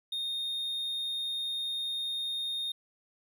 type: tone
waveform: triangle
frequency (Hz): 3685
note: A#7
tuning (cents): -21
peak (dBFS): -30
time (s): 0.12-2.72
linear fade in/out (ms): 5
effects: none